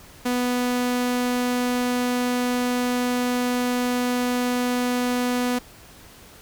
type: tone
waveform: sawtooth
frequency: 246.9 Hz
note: B3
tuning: in tune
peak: -17 dBFS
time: 0.25-5.59 s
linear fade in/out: 10 ms
effects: pink hiss -47 dBFS RMS until 6.41 s